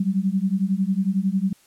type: beating tone pair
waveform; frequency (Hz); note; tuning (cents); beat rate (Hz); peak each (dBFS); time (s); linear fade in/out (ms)
sine; 186.8 / 197.8; F#3 / G3; +17 / +16; 11; -22; 0-1.53; 5
effects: white hiss -57 dBFS RMS until 1.66 s + low-pass 12000 Hz 12 dB/octave